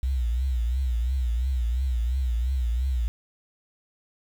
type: tone with vibrato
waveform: sine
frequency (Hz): 61.74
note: B1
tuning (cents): 0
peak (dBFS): -22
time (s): 0.03-3.08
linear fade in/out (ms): 0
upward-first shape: triangle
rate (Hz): 2.9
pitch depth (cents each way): 160
effects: 8-bit